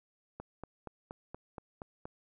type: click train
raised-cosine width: 1 ms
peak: -28 dBFS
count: 8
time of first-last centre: 0.4-2.055 s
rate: 4.23 Hz
effects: none